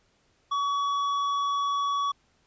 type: tone with hard clipping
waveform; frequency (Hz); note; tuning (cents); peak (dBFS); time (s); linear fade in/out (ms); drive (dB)
sine; 1131; C#6; +34; -26; 0.51-2.12; 10; 7
effects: pink hiss -67 dBFS RMS until 2.46 s + resampled to 16000 Hz